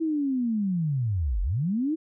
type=linear two-way sweep; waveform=sine; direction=down then up; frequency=329.6 to 41.37 to 329.6 Hz; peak=-23 dBFS; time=0-1.96 s; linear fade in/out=20 ms; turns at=1.42 s; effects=none